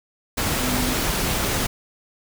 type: tone in noise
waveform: sine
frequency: 250.7 Hz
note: B3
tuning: 26 cents sharp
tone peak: -26 dBFS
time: 0.6-0.94 s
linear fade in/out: 10 ms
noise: pink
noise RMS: -23 dBFS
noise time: 0.37-1.67 s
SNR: -6 dB
effects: none